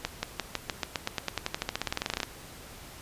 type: accelerating click train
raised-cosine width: 0.2 ms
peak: -11 dBFS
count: 27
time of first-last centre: 0.05-2.232 s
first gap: 180 ms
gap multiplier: 0.93
effects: pink hiss -47 dBFS RMS until 3.01 s + resampled to 32000 Hz